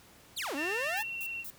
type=exponential two-way sweep; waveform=sawtooth; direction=down then up; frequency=4903 to 266.8 to 910 Hz; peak=-30 dBFS; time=0.36-1.03 s; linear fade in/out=20 ms; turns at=0.55 s
type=tone with vibrato; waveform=sine; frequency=2724 Hz; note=F7; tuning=44 cents flat; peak=-35 dBFS; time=0.55-1.45 s; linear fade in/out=50 ms; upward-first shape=sine; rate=19 Hz; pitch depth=17 cents each way
type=tone; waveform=triangle; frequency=1797 Hz; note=A6; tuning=36 cents sharp; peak=-34 dBFS; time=0.57-1.04 s; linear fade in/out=20 ms
type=noise bursts; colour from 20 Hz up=violet; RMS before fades=-42 dBFS; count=3; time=0.97-1.501 s; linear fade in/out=0 ms; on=57 ms; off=180 ms
effects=pink hiss -57 dBFS RMS until 1.58 s + high-pass 60 Hz 12 dB/octave